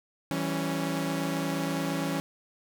sawtooth chord, C# diminished, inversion first, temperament equal with one note detuned, 164.81 / 193.41 / 277.2 Hz, E3 / G3 / C#4, 0 / -23 / 0 cents, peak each -28 / -32 / -27 dBFS, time 0.31-2.2 s, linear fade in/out 0 ms, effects none

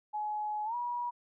sine tone with pitch glide, 845 to 965.1 Hz, G#5 to B5, +30 to -40 cents, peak -32 dBFS, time 0.13-1.11 s, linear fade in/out 20 ms, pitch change +230 cents, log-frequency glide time 0.65-0.75 s, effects none

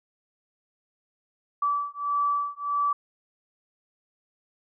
sine beating tone pair, 1154 / 1155.6 Hz, D6 / D6, -31 / -28 cents, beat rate 1.6 Hz, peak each -27 dBFS, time 1.62-2.93 s, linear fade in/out 5 ms, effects none

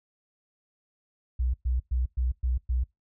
sine tone bursts, 62.2 Hz, B1, 13 cents sharp, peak -23 dBFS, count 6, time 1.39-2.84 s, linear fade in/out 10 ms, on 150 ms, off 110 ms, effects noise-tail reverb RT60 0.2 s tail -24 dB re dry

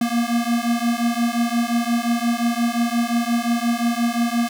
square beating tone pair, 233.1 / 238.8 Hz, A#3 / A#3, 0 / +42 cents, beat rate 5.7 Hz, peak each -22 dBFS, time 0.01-4.49 s, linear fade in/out 5 ms, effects none

